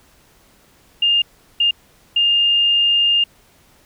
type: tone bursts at uneven times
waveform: sine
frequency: 2816 Hz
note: F7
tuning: 14 cents sharp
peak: -12 dBFS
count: 3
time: 1.02-1.22 / 1.6-1.71 / 2.16-3.24 s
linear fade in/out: 5 ms
effects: pink hiss -53 dBFS RMS until 3.85 s